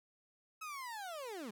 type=linear sweep; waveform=30% pulse; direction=down; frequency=1300 to 191.1 Hz; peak=-40 dBFS; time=0.61-1.51 s; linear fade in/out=10 ms; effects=none